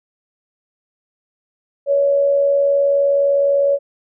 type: tone with amplitude modulation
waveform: sine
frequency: 562 Hz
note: C#5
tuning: 24 cents sharp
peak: -10 dBFS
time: 1.86-3.79 s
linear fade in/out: 50 ms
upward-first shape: sine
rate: 79.7 Hz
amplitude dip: 40%
effects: none